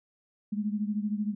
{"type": "beating tone pair", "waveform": "sine", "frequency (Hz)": [206.2, 219.2], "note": ["G#3", "A3"], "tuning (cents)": [-12, -6], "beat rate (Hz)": 13, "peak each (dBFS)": [-29, -33], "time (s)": [0.52, 1.35], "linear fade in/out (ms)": 10, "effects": []}